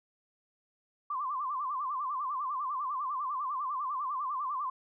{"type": "tone with vibrato", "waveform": "sine", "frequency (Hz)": 1100, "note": "C#6", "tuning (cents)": -14, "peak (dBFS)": -31, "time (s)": [1.1, 4.7], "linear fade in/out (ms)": 5, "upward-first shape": "sine", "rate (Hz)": 10, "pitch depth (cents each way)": 150, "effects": []}